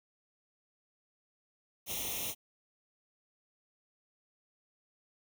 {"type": "noise with comb filter", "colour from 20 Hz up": "white", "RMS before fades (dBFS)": -37, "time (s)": [1.86, 2.35], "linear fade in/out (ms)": 50, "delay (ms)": 0.32, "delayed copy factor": 0.9, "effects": []}